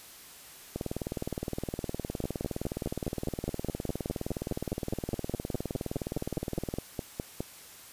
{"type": "two click trains", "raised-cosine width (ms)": 2, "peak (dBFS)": [-19, -18], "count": [117, 26], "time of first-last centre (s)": [[0.76, 6.739], [2.24, 7.405]], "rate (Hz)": [19.4, 4.84], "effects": ["white hiss -50 dBFS RMS until 7.92 s", "resampled to 32000 Hz"]}